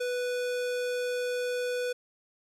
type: tone with low-pass filter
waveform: square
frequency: 493.9 Hz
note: B4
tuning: in tune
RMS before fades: -31 dBFS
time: 0-1.93 s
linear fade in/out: 10 ms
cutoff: 12000 Hz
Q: 0.5
effects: 12-bit